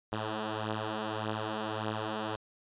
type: beating tone pair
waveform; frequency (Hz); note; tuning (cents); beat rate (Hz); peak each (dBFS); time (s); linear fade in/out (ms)
5% pulse; 107.2 / 108.9; A2 / A2; -45 / -17; 1.7; -27 / -23; 0.12-2.36; 5
effects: resampled to 8000 Hz